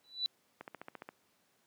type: tone with exponential growth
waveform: sine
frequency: 3968 Hz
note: B7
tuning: 7 cents sharp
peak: -27 dBFS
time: 0.04-0.26 s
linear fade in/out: 0 ms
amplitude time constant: 46 ms
type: click train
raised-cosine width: 0.5 ms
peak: -29 dBFS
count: 8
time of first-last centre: 0.61-1.089 s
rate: 14.6 Hz
effects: pink hiss -72 dBFS RMS until 1.66 s + high-pass 200 Hz 12 dB/octave